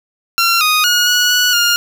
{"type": "tone with pitch steps", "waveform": "15% pulse", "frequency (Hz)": [1368, 1242, 1444, 1461, 1471, 1414], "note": ["F6", "D#6", "F#6", "F#6", "F#6", "F6"], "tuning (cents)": [-36, -3, -43, -22, -11, 21], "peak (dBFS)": -4, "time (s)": [0.38, 1.76], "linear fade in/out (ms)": 0, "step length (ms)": 230, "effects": []}